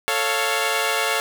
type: chord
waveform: 10% pulse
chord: A augmented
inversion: none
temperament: equal with one note detuned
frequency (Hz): 441.8 / 554.4 / 698.5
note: A4 / C#5 / E#5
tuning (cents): +7 / 0 / 0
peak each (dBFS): -16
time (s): 0.08-1.2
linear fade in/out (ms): 0
effects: none